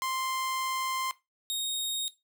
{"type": "tone pair in turn", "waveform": "sawtooth", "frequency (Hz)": [1046.5, 3729], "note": ["C6", "A#7"], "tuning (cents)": [0, 0], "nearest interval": "octave + minor seventh", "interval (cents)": 2200, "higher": "second", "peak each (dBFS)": -26, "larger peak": "neither", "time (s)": [[0.02, 1.11], [1.5, 2.08]], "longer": "first", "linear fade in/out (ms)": 0, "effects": ["noise-tail reverb RT60 0.2 s tail -17 dB re dry"]}